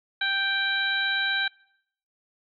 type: harmonic tone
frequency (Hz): 784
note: G5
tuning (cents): 0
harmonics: 1 / 2 / 3 / 4 / 5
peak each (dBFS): -37 / -25 / -34 / -35 / -29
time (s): 0.21-1.48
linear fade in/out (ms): 5
effects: noise-tail reverb RT60 0.7 s tail -24 dB re dry